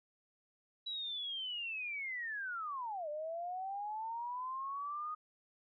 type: linear two-way sweep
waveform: sine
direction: down then up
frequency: 3932 to 587.3 to 1245 Hz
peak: -38 dBFS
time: 0.86-5.15 s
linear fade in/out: 10 ms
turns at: 3.09 s
effects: none